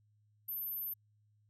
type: tone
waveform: sine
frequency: 13060 Hz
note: G#9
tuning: 30 cents flat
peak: -37 dBFS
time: 0.48-0.94 s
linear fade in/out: 10 ms
effects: added 105 Hz sine -68 dBFS peak until 1.49 s